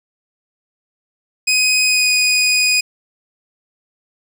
20% pulse tone with pitch glide, 2509 to 2484 Hz, D#7 to D#7, +14 to -3 cents, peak -7 dBFS, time 1.47-2.81 s, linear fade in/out 10 ms, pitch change -17 cents, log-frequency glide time 1.85-2.1 s, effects none

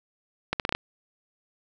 accelerating click train, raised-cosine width 0.3 ms, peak -9 dBFS, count 6, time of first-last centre 0.53-0.75 s, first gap 68 ms, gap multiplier 0.78, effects none

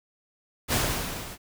pink noise with level ramp, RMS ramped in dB -22 to -41 dBFS, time 0.68-1.38 s, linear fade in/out 50 ms, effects none

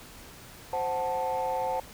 sine chord, F# diminished, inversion second, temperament equal, 523.3 / 740 / 880 Hz, C5 / F#5 / A5, 0 / 0 / 0 cents, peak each -30 / -31 / -29 dBFS, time 0.73-1.8 s, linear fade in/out 2 ms, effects tanh soft clip ceiling -22 dBFS + pink hiss -48 dBFS RMS until 1.93 s

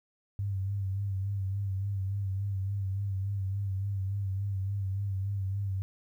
sine tone with vibrato, 98 Hz, G2, in tune, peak -29 dBFS, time 0.39-5.82 s, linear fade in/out 0 ms, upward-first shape sine, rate 3.5 Hz, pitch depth 49 cents each way, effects 11-bit

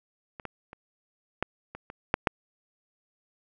clicks, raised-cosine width 0.5 ms, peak -25 / -20 / -28 / -11 / -24 / -25 / -6 / -6 dBFS, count 8, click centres 0.398 / 0.453 / 0.731 / 1.426 / 1.75 / 1.901 / 2.141 / 2.272 s, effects none

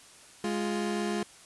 30% pulse tone pair together, 208 / 349.8 Hz, G#3 / F4, +3 / +3 cents, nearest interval major sixth, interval 900 cents, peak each -28 / -30 dBFS, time 0.44-1.23 s, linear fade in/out 2 ms, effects white hiss -53 dBFS RMS until 1.45 s + resampled to 24000 Hz

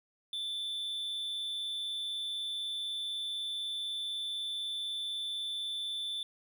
triangle tone with amplitude modulation, 3520 Hz, A7, in tune, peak -31 dBFS, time 0.33-6.23 s, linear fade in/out 2 ms, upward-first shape sine, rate 204 Hz, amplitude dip 40%, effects none

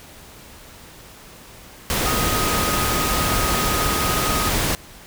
sine tone in noise, 1252 Hz, D#6, 10 cents sharp, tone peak -25 dBFS, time 2.06-4.49 s, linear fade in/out 0 ms, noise pink, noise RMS -21 dBFS, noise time 1.9-4.75 s, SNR -7 dB, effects pink hiss -43 dBFS RMS until 5.06 s

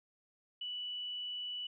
sine tone, 2960 Hz, F#7, in tune, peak -38 dBFS, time 0.61-1.67 s, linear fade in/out 5 ms, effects none

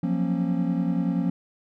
triangle chord, Gb major seventh, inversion third, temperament equal with one note detuned, 174.61 / 185 / 233.1 / 271.9 Hz, F3 / Gb3 / Bb3 / Db4, 0 / 0 / 0 / -33 cents, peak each -23 / -29 / -27 / -26 dBFS, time 0.03-1.3 s, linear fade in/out 5 ms, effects none

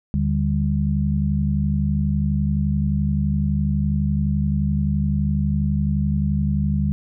sine tone cluster, 77 / 148.2 / 200 Hz, D#2 / D3 / G3, -17 / +16 / +35 cents, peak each -22 dBFS, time 0.14-6.92 s, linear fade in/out 0 ms, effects none

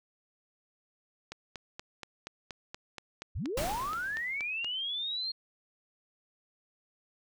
click train, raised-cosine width 0.2 ms, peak -23 dBFS, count 15, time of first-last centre 1.32-4.645 s, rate 4.21 Hz
sine linear sweep, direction up, 43.15 to 4262 Hz, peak -32 dBFS, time 3.35-5.32 s, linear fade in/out 10 ms
pink noise with exponential decay, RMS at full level -33 dBFS, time 3.57-4.59 s, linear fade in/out 5 ms, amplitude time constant 220 ms
effects none

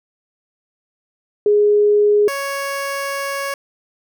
sine / 15% pulse tone pair in turn, 415.3 / 555.5 Hz, G#4 / C#5, 0 / +4 cents, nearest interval perfect fourth, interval 504 cents, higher second, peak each -10 / -15 dBFS, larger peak first, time 1.46-2.28 / 2.28-3.54 s, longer second, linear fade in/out 2 ms, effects none

